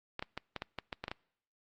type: clicks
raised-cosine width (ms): 0.3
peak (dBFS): -21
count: 10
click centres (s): 0.194 / 0.225 / 0.376 / 0.563 / 0.621 / 0.787 / 0.928 / 1.04 / 1.081 / 1.115
effects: noise-tail reverb RT60 0.7 s tail -26 dB re dry + Opus 48 kbps